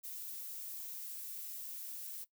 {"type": "noise", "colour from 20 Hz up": "violet", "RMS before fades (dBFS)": -45, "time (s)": [0.03, 2.25], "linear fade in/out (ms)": 20, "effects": ["noise-tail reverb RT60 0.1 s tail -17 dB re dry"]}